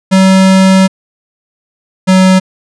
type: tone pair in turn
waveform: square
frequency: 190 / 187.38 Hz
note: F#3 / F#3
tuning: +46 / +22 cents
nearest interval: unison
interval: 24 cents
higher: first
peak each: -4 dBFS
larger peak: neither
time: 0.11-0.88 / 2.07-2.4 s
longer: first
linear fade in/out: 20 ms
effects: resampled to 22050 Hz